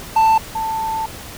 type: tone pair in turn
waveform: triangle / sine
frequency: 887 / 887 Hz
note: A5 / A5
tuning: +14 / +14 cents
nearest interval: unison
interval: 0 cents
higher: neither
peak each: -8 / -19 dBFS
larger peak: first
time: 0.16-0.38 / 0.55-1.06 s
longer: second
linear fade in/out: 5 ms
effects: pink hiss -34 dBFS RMS until 1.37 s